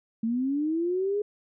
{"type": "linear sweep", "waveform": "sine", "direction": "up", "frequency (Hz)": [220, 420], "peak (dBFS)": -24, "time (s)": [0.23, 1.22], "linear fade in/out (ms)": 5, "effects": []}